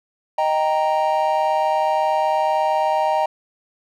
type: chord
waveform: triangle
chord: Eb major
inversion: none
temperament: equal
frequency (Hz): 622.3 / 784 / 932.3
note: Eb5 / G5 / Bb5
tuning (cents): 0 / 0 / 0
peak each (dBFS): -19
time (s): 0.38-3.26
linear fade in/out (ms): 5
effects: none